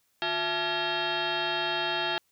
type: tone with frequency modulation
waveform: sine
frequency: 1176 Hz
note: D6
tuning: 2 cents sharp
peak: -26 dBFS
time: 0.22-2.18 s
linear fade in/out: 0 ms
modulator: 511 Hz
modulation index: 5.3
effects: white hiss -71 dBFS RMS until 2.31 s